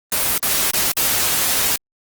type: noise with dropouts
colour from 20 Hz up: white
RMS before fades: -18 dBFS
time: 0.12-1.76 s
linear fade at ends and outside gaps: 2 ms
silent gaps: 0.38-0.427 / 0.709-0.735 / 0.919-0.968 s
effects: Opus 24 kbps